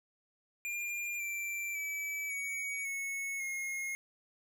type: tone with pitch steps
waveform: square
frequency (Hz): 2402 / 2350 / 2299 / 2249 / 2200 / 2152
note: D7 / D7 / D7 / C#7 / C#7 / C7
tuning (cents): +38 / +1 / -37 / +24 / -14 / +48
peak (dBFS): -36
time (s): 0.65-3.95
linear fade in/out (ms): 0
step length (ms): 550
effects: none